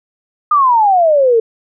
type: exponential sweep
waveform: sine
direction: down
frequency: 1235 to 440 Hz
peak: -7 dBFS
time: 0.51-1.4 s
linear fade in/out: 5 ms
effects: none